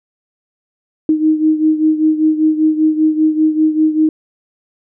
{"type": "beating tone pair", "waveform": "sine", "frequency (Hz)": [310.7, 315.8], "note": ["D#4", "D#4"], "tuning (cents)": [-2, 26], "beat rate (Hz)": 5.1, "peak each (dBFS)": [-11, -16], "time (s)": [1.09, 4.09], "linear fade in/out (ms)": 2, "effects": []}